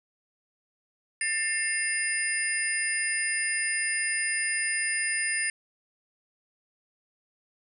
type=tone cluster; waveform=sine; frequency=1789 / 2125 / 2698 / 5000 / 9180 Hz; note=A6 / C7 / E7 / D#8 / D9; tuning=+28 / +26 / +40 / +8 / -40 cents; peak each=-30 / -31 / -37 / -39 / -30 dBFS; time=1.21-5.5 s; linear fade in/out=2 ms; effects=none